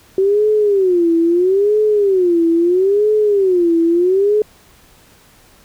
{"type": "tone with vibrato", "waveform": "sine", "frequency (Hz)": 376.8, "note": "F#4", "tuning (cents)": 32, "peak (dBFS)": -10, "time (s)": [0.18, 4.42], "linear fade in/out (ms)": 2, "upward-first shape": "sine", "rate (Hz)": 0.76, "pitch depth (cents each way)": 220, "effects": ["pink hiss -48 dBFS RMS until 5.64 s"]}